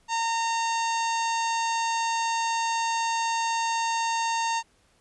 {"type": "harmonic tone", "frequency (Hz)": 916, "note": "A#5", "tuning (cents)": -31, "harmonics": [1, 2, 3, 4, 5, 6, 7, 8, 9], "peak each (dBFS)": [-25, -35, -35, -39, -38, -45, -36, -44, -49], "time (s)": [0.08, 4.63], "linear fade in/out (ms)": 50, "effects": ["pink hiss -64 dBFS RMS until 5 s", "resampled to 24000 Hz"]}